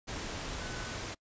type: tone in noise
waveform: sine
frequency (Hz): 1500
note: F#6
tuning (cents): +23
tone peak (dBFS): -46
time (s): 0.59-0.96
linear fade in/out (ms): 20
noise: pink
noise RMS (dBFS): -39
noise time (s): 0.07-1.15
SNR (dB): -10
effects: noise-tail reverb RT60 0.1 s tail -24 dB re dry + resampled to 16000 Hz